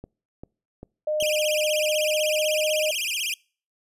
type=click train; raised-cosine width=2 ms; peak=-25 dBFS; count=4; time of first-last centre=0.04-1.226 s; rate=2.53 Hz
type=tone with pitch glide; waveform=sine; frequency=610 to 615.7 Hz; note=D#5 to D#5; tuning=-34 to -18 cents; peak=-22 dBFS; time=1.07-2.91 s; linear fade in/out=5 ms; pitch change=+16 cents; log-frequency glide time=1.55-2.74 s
type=tone with vibrato; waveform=sawtooth; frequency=2784 Hz; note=F7; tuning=6 cents flat; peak=-22 dBFS; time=1.2-3.34 s; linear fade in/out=2 ms; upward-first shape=sine; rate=16 Hz; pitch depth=280 cents each way
effects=noise-tail reverb RT60 0.4 s tail -26 dB re dry + resampled to 32000 Hz